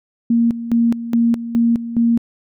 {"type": "tone with tremolo", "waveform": "sine", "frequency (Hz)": 233.1, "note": "A#3", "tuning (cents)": 0, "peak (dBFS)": -11, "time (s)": [0.3, 2.18], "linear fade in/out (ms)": 5, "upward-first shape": "square", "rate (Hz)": 2.4, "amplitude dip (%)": 75, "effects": []}